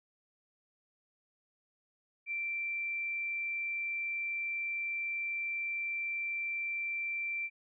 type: tone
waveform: sine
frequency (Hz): 2349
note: D7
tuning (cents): 0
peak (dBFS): -33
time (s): 2.26-7.5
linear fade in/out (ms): 50
effects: none